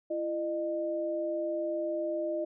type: tone pair together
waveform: sine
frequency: 337.4 / 610 Hz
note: E4 / D#5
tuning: +40 / -34 cents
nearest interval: minor seventh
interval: 1026 cents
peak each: -34 / -31 dBFS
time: 0.1-2.45 s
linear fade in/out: 10 ms
effects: none